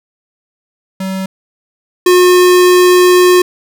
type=tone pair in turn; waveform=square; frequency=190.2 / 360.8 Hz; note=F#3 / F#4; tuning=+48 / -44 cents; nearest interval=major seventh; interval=1108 cents; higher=second; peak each=-17 / -5 dBFS; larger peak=second; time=1-1.26 / 2.06-3.42 s; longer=second; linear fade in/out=5 ms; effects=none